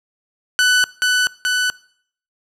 sawtooth tone with echo, 1494 Hz, F#6, 16 cents sharp, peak -8 dBFS, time 0.59-0.84 s, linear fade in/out 0 ms, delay 430 ms, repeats 2, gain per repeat -2 dB, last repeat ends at 1.7 s, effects noise-tail reverb RT60 0.6 s tail -22 dB re dry + low-pass 10000 Hz 12 dB/octave

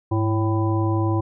harmonic tone with a mistuned harmonic, 110.7 Hz, A2, 11 cents sharp, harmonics 1 / 3 / 5 / 7 / 9, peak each -20 / -23 / -33 / -32 / -30 dBFS, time 0.11-1.21 s, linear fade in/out 10 ms, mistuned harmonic 1, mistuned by -110 cents, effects none

